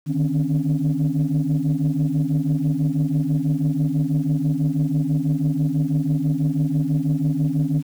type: tone cluster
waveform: sine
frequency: 149.3 / 155.4 / 261.5 / 281.5 Hz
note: D3 / D#3 / C4 / C#4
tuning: +29 / -2 / -1 / +27 cents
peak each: -22 / -20 / -25 / -24 dBFS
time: 0.06-7.83 s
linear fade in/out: 50 ms
effects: tanh soft clip ceiling -12 dBFS + 8-bit